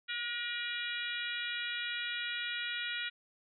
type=harmonic tone with a mistuned harmonic; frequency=479.8 Hz; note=A#4; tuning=50 cents sharp; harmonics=3 / 4 / 5 / 6 / 7 / 8; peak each=-40 / -41 / -42 / -43 / -43 / -44 dBFS; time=0.08-3.1 s; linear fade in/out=20 ms; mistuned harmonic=4; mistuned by=-21 cents; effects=none